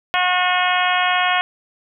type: harmonic tone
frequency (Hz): 362.3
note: F#4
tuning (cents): -36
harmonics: 2 / 3 / 4 / 5 / 6 / 7 / 8 / 9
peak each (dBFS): -20 / -22 / -23 / -24 / -25 / -25 / -26 / -27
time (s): 0.14-1.41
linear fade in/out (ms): 0
effects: none